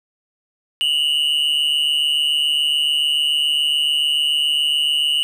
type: tone pair together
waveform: triangle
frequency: 2840 / 2987 Hz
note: F7 / F#7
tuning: +28 / +16 cents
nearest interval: minor second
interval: 88 cents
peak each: -17 dBFS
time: 0.81-5.23 s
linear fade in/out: 0 ms
effects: none